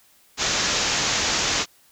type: low-pass noise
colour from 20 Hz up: white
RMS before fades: -23 dBFS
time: 0.37-1.66 s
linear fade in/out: 50 ms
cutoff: 7100 Hz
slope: 96 dB/octave
effects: white hiss -57 dBFS RMS until 1.91 s